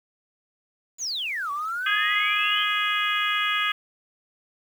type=exponential two-way sweep; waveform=sine; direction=down then up; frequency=7160 to 1120 to 3300 Hz; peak=-26 dBFS; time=0.98-2.67 s; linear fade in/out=50 ms; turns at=1.51 s
type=harmonic tone; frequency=415.3 Hz; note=G#4; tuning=in tune; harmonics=3 / 4 / 5 / 6 / 7 / 8; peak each=-27 / -28 / -29 / -30 / -30 / -31 dBFS; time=1.86-3.72 s; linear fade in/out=5 ms
effects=8-bit